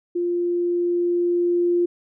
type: tone with level ramp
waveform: sine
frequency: 349.2 Hz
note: F4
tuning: in tune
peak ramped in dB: -20 to -16 dBFS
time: 0.15-1.86 s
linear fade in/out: 10 ms
effects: none